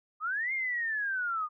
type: linear two-way sweep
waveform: sine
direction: up then down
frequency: 1200 to 2149 to 1200 Hz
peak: -29 dBFS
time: 0.2-1.49 s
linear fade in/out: 50 ms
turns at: 0.53 s
effects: none